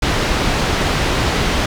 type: low-pass noise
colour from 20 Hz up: pink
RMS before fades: -17 dBFS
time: 0.02-1.66 s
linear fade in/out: 5 ms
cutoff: 4700 Hz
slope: 12 dB/octave
effects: none